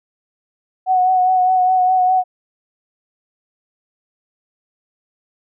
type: tone with vibrato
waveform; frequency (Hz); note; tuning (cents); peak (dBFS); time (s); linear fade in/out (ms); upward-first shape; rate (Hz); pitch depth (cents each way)
sine; 740; F#5; 0; -11; 0.86-2.24; 50; sine; 4.9; 24
effects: none